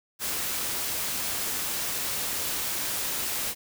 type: noise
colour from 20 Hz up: white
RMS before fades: -30 dBFS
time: 0.19-3.55 s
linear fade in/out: 50 ms
effects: none